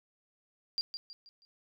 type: tone with echo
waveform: sine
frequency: 4766 Hz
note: D8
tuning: 25 cents sharp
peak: -29 dBFS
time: 0.78-0.81 s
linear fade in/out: 0 ms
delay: 160 ms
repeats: 4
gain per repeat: -8 dB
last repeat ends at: 1.45 s
effects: none